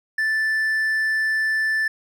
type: tone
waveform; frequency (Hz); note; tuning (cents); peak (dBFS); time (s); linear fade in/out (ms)
triangle; 1760; A6; 0; -17; 0.18-1.88; 5
effects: none